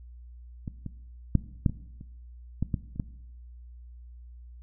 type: clicks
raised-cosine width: 5 ms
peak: -21 / -22 / -8 / -9 / -20 / -29 / -14 / -14 / -29 / -16 dBFS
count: 10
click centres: 0.678 / 0.863 / 1.353 / 1.662 / 1.696 / 2.011 / 2.626 / 2.742 / 2.96 / 2.998 s
effects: noise-tail reverb RT60 0.9 s tail -18 dB re dry + added 60 Hz sine -44 dBFS peak until 4.62 s